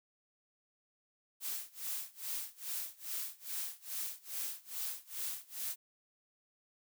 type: noise with tremolo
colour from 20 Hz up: blue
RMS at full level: -38 dBFS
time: 1.4-5.76 s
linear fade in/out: 50 ms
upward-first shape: sine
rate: 2.4 Hz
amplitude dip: 95%
effects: none